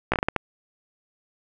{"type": "slowing click train", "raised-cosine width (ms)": 0.5, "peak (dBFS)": -6, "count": 7, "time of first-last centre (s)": [0.12, 0.363], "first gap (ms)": 16, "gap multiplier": 1.37, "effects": []}